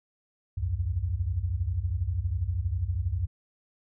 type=tone cluster; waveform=sine; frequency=64.9 / 82.1 / 94.5 Hz; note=C2 / E2 / F#2; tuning=-13 / -6 / +37 cents; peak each=-32 / -31 / -29 dBFS; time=0.57-3.27 s; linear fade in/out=10 ms; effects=none